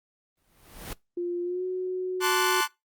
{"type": "noise with exponential growth", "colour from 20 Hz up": "pink", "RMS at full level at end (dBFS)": -34, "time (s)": [0.37, 0.93], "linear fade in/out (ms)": 1, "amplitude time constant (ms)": 120}
{"type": "tone with pitch glide", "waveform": "sine", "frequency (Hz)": [350, 368.7], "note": ["F4", "F#4"], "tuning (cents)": [4, -6], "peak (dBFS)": -27, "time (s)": [1.17, 2.61], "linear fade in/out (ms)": 5, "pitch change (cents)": 90, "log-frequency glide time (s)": [1.43, 1.64]}
{"type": "chord", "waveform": "sawtooth", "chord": "D dominant seventh", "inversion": "second", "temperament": "equal with one note detuned", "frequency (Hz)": [880, 1046.5, 1156.5, 1480], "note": ["A5", "C6", "D6", "F#6"], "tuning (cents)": [0, 0, -27, 0], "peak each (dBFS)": [-25, -25, -26, -24], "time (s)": [2.2, 2.68], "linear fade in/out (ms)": 50}
{"effects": ["noise-tail reverb RT60 0.2 s tail -22 dB re dry", "Opus 32 kbps"]}